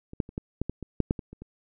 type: clicks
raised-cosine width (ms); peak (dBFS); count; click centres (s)
3; -28 / -12 / -30 / -18 / -14 / -17 / -23 / -9 / -10 / -22 / -30 / -28; 12; 0.134 / 0.202 / 0.291 / 0.379 / 0.616 / 0.696 / 0.827 / 1.003 / 1.109 / 1.192 / 1.33 / 1.42
effects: none